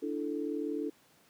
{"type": "chord", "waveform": "sine", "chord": "D suspended second", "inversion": "none", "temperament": "equal with one note detuned", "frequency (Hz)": [293.7, 333.7, 440], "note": ["D4", "E4", "A4"], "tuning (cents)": [0, 21, 0], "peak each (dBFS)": [-35, -37, -37], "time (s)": [0.02, 0.9], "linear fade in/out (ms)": 10, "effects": ["pink hiss -64 dBFS RMS until 1.29 s", "high-pass 150 Hz 12 dB/octave"]}